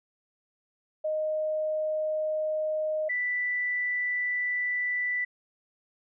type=tone pair in turn; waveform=sine; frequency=620 / 1977.5 Hz; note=D#5 / B6; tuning=-6 / +2 cents; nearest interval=octave + minor sixth; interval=2008 cents; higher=second; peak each=-26 dBFS; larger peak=neither; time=1.04-3.09 / 3.09-5.25 s; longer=second; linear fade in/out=10 ms; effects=none